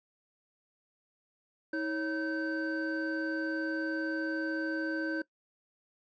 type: tone cluster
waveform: triangle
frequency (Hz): 319.3 / 553 / 1543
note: D#4 / C#5 / G6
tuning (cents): +45 / -4 / -28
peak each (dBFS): -31 / -37 / -34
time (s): 1.73-5.22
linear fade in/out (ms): 5
effects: noise-tail reverb RT60 0.1 s tail -20 dB re dry + resampled to 16000 Hz